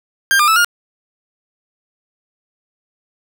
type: tone with pitch steps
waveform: 40% pulse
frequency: 1594 / 1203 / 1310 / 1420 Hz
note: G6 / D6 / E6 / F6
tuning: +28 / +41 / -11 / +28 cents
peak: -9 dBFS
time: 0.31-0.646 s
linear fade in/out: 0 ms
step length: 84 ms
effects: none

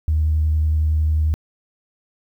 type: tone with vibrato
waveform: sine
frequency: 77.5 Hz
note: D#2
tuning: 6 cents flat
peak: -14 dBFS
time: 0.08-1.34 s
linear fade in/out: 0 ms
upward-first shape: sine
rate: 11 Hz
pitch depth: 13 cents each way
effects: tanh soft clip ceiling -10 dBFS + 9-bit

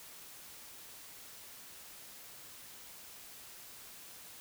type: silence
effects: white hiss -52 dBFS RMS until 4.4 s

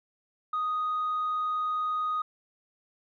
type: tone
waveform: sine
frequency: 1244.5 Hz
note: D#6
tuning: in tune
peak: -25 dBFS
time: 0.53-2.22 s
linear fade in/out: 5 ms
effects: tanh soft clip ceiling -24 dBFS

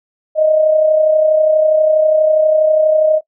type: tone with amplitude modulation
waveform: sine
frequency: 622.3 Hz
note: D#5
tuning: in tune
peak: -6 dBFS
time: 0.35-3.21 s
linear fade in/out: 50 ms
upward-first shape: sine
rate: 32.3 Hz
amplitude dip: 50%
effects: noise-tail reverb RT60 0.1 s tail -21 dB re dry

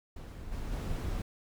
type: noise with level steps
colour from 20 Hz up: brown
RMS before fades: -43 / -37 / -34 dBFS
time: 0.16-1.22 s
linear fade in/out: 5 ms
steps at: 0.51 / 0.71 s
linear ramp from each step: 20 ms
effects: none

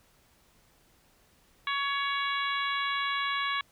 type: harmonic tone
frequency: 560 Hz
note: C#5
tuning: 18 cents sharp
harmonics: 2 / 3 / 4 / 5 / 6 / 7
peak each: -31 / -34 / -35 / -40 / -37 / -40 dBFS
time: 1.67-3.61 s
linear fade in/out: 2 ms
effects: pink hiss -64 dBFS RMS until 3.71 s

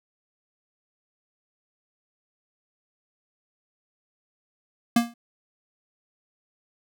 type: tone with exponential decay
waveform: square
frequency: 235.2 Hz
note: A#3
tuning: 16 cents sharp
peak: -14 dBFS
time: 4.96-5.14 s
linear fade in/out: 5 ms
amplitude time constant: 39 ms
effects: none

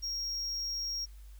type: tone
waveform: triangle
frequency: 5588 Hz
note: F8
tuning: in tune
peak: -32 dBFS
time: 0.02-1.06 s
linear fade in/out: 20 ms
effects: added 50 Hz sine -47 dBFS peak until 1.39 s + white hiss -65 dBFS RMS until 1.39 s

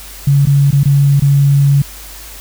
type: tone with dropouts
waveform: sine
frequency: 140.5 Hz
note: C#3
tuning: 24 cents sharp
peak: -6 dBFS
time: 0.27-1.82 s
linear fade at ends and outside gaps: 5 ms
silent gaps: 0.455-0.47 / 0.708-0.727 / 0.834-0.855 / 1.198-1.22 s
effects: added 50 Hz sine -34 dBFS peak until 2.4 s + white hiss -33 dBFS RMS until 2.4 s

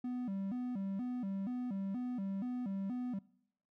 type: tone with vibrato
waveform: triangle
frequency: 220 Hz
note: A3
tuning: in tune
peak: -34 dBFS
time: 0.04-3.19 s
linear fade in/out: 5 ms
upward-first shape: square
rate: 2.1 Hz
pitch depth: 210 cents each way
effects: noise-tail reverb RT60 0.8 s tail -24 dB re dry

